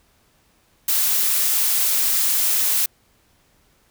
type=noise; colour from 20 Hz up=blue; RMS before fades=-19 dBFS; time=0.88-2.86 s; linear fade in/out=5 ms; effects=pink hiss -60 dBFS RMS until 3.9 s